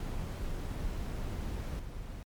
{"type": "noise with level steps", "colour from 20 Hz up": "brown", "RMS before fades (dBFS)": [-36, -42], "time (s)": [0, 2.23], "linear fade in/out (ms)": 2, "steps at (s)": 1.79, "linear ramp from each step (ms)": 5, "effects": ["MP3 96 kbps"]}